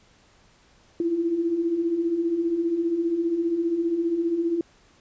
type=beating tone pair; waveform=sine; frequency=323.8 / 338.8 Hz; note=E4 / E4; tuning=-31 / +48 cents; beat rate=15 Hz; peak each=-30 / -22 dBFS; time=1-4.61 s; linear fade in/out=2 ms; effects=pink hiss -58 dBFS RMS until 5 s + resampled to 16000 Hz